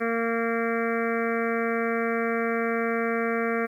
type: harmonic tone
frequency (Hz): 230.1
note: A#3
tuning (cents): -22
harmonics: 1 / 2 / 3 / 5 / 6 / 7 / 8 / 9 / 10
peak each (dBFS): -29 / -27 / -33 / -35 / -34 / -36 / -36 / -38 / -38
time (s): 0-3.67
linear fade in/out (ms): 20
effects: 10-bit